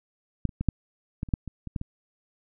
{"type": "clicks", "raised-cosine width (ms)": 5, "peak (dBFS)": [-11, -29, -16, -9, -17, -28, -10, -23, -23, -16, -21], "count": 11, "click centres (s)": [0.453, 0.492, 0.61, 0.687, 1.231, 1.288, 1.338, 1.477, 1.673, 1.762, 1.814], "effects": []}